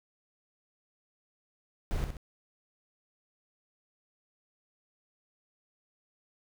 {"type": "noise with echo", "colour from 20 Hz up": "brown", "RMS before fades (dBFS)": -31, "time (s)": [1.91, 2.04], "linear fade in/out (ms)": 0, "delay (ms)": 64, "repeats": 2, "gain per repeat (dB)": -6, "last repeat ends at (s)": 2.168, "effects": []}